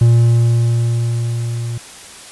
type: tone with level ramp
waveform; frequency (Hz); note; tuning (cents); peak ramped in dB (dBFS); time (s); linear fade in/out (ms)
triangle; 117.5; A#2; +14; -4 to -18; 0.01-1.78; 5
effects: white hiss -36 dBFS RMS until 2.31 s + resampled to 24000 Hz